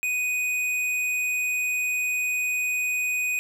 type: tone with tanh clipping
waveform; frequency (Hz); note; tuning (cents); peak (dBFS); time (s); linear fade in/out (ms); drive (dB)
triangle; 2490; D#7; +1; -25; 0.03-3.39; 0; 17
effects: none